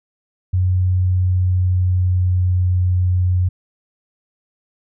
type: tone with pitch glide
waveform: sine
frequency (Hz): 91.7 to 90.7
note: F#2 to F#2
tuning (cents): -15 to -34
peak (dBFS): -13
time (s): 0.53-3.49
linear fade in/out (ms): 10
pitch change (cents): -19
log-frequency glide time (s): 0.97-2.73
effects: none